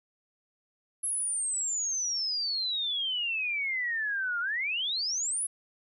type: exponential two-way sweep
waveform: sine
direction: down then up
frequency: 11000 to 1384 to 11000 Hz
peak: -28 dBFS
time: 1.03-5.47 s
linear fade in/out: 10 ms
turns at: 4.4 s
effects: none

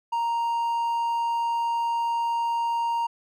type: tone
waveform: triangle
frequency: 932.3 Hz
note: A#5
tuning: in tune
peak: -21 dBFS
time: 0.12-3.07 s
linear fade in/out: 10 ms
effects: none

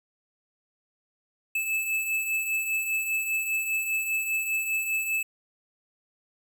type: beating tone pair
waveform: square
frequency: 2612 / 2617 Hz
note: E7 / E7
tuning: -17 / -13 cents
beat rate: 5 Hz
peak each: -35 / -27 dBFS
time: 1.55-5.23 s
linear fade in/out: 5 ms
effects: none

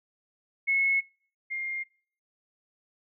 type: tone pair in turn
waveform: sine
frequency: 2186 / 2119 Hz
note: C#7 / C7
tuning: -25 / +21 cents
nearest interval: minor second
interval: 54 cents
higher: first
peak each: -22 / -30 dBFS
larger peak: first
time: 0.67-1.01 / 1.5-1.84 s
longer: neither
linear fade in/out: 20 ms
effects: noise-tail reverb RT60 0.5 s tail -24 dB re dry

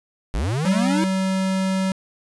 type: linear sweep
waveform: square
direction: up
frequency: 41.64 to 328.7 Hz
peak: -21 dBFS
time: 0.34-1.04 s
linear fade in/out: 0 ms
type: tone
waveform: square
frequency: 190 Hz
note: F#3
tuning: 46 cents sharp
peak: -20 dBFS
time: 0.65-1.92 s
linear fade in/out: 2 ms
effects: resampled to 24000 Hz + 9-bit

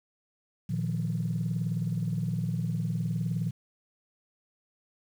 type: chord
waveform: sine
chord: Bb suspended fourth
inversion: none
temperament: just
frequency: 116.54 / 155.39 / 174.81 Hz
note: Bb2 / Eb3 / F3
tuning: 0 / -2 / +2 cents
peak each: -31 dBFS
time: 0.69-3.51 s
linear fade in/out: 10 ms
effects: tanh soft clip ceiling -20 dBFS + 9-bit

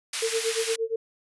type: high-pass noise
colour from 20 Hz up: pink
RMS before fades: -30 dBFS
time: 0.13-0.76 s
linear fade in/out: 5 ms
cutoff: 2100 Hz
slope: 12 dB/octave
type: tone with tremolo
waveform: sine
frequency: 451.6 Hz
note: A4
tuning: 45 cents sharp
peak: -22 dBFS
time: 0.22-0.96 s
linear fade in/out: 5 ms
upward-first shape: sine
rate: 8.6 Hz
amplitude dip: 95%
effects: resampled to 24000 Hz

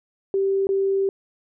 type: tone with dropouts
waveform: sine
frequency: 390 Hz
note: G4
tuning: 9 cents flat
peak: -18 dBFS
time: 0.34-1.09 s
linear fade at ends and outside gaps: 1 ms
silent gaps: 0.67-0.69 s
effects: none

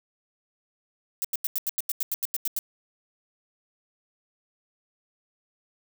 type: noise bursts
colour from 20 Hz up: violet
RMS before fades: -27 dBFS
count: 13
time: 1.22-2.589 s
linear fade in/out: 0 ms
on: 25 ms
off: 87 ms
effects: none

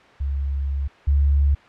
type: tone pair in turn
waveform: sine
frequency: 69.3 / 70.72 Hz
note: C#2 / C#2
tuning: 0 / +35 cents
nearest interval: unison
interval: 35 cents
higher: second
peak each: -21 / -14 dBFS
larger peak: second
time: 0.2-0.88 / 1.07-1.55 s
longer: first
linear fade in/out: 10 ms
effects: white hiss -48 dBFS RMS until 1.68 s + low-pass 2000 Hz 12 dB/octave

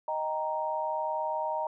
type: chord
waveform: sine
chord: Eb major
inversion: none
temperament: equal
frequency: 622.3 / 784 / 932.3 Hz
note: Eb5 / G5 / Bb5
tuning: 0 / 0 / 0 cents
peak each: -33 / -37 / -31 dBFS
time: 0.08-1.67 s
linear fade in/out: 2 ms
effects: none

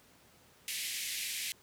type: band-pass noise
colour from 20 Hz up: pink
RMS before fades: -38 dBFS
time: 0.68-1.52 s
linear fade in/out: 0 ms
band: 2000 to 14000 Hz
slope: 48 dB/octave
effects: pink hiss -62 dBFS RMS until 1.62 s + high-pass 80 Hz 12 dB/octave

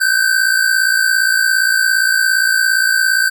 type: tone pair together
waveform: square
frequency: 1516.6 / 1574 Hz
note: F#6 / G6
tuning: +42 / +7 cents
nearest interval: minor second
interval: 65 cents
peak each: -15 dBFS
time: 0-3.3 s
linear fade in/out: 20 ms
effects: none

